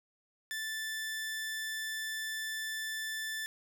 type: tone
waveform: sawtooth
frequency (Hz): 1760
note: A6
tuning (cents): 0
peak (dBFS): -32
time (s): 0.51-3.46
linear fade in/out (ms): 0
effects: none